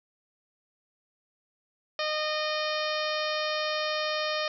harmonic tone, 613 Hz, D#5, 26 cents flat, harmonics 1 / 2 / 3 / 4 / 5 / 6 / 7 / 8 / 9, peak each -31 / -34 / -36 / -37 / -38 / -39 / -39 / -40 / -41 dBFS, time 1.99-4.48 s, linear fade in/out 2 ms, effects none

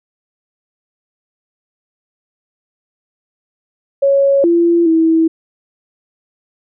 sine tone with pitch steps, 554 / 340.6 / 324.7 Hz, C#5 / F4 / E4, -1 / -43 / -26 cents, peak -8 dBFS, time 4.02-5.28 s, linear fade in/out 10 ms, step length 420 ms, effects none

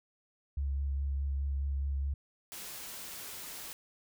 sine tone with vibrato, 69.3 Hz, C#2, in tune, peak -30 dBFS, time 0.57-2.14 s, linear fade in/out 5 ms, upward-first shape sine, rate 4.8 Hz, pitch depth 19 cents each way
white noise, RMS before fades -44 dBFS, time 2.52-3.73 s, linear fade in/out 0 ms
effects none

